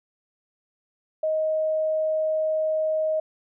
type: tone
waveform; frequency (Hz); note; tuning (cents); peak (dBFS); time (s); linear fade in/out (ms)
sine; 627; D#5; +13; -21; 1.23-3.2; 5
effects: none